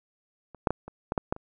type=clicks; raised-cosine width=1 ms; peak=-30 / -7 / -12 / -26 / -14 / -11 / -12 / -28 dBFS; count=8; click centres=0.547 / 0.672 / 0.706 / 0.88 / 1.121 / 1.178 / 1.325 / 1.364 s; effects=none